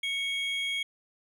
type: tone pair together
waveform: triangle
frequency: 2224 / 3273 Hz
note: C#7 / G#7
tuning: +5 / -26 cents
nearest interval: perfect fifth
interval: 669 cents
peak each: -30 / -30 dBFS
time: 0.03-0.83 s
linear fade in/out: 5 ms
effects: none